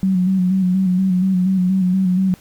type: tone with vibrato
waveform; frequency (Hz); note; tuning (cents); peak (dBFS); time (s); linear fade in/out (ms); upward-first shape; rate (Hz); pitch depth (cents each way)
sine; 186; F#3; +9; -13; 0.03-2.34; 0; square; 4.2; 41
effects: pink hiss -48 dBFS RMS until 2.4 s